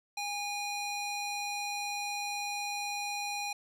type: tone with band-pass filter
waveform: square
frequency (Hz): 818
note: G#5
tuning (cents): -26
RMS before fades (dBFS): -36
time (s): 0.17-3.53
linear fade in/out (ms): 5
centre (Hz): 4100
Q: 0.61
effects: none